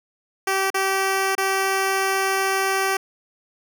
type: tone with dropouts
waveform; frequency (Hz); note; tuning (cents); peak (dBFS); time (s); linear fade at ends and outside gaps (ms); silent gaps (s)
10% pulse; 386.3; G4; -25; -11; 0.47-2.97; 5; 0.703-0.743 / 1.352-1.379
effects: none